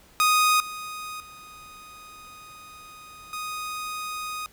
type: tone with level steps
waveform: sawtooth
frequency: 1244.5 Hz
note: D#6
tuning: in tune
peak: -14 / -30 / -40 / -27 dBFS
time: 0.2-4.46 s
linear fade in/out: 0 ms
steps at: 0.6 / 1.2 / 3.33 s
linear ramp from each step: 2 ms
effects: pink hiss -55 dBFS RMS until 4.52 s